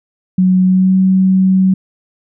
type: tone with pitch glide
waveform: sine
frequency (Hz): 185 to 188.56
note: F#3 to F#3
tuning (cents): 0 to +33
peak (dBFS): -7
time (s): 0.38-1.74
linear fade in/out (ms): 5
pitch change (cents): +33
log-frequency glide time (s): 0.64-0.96
effects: none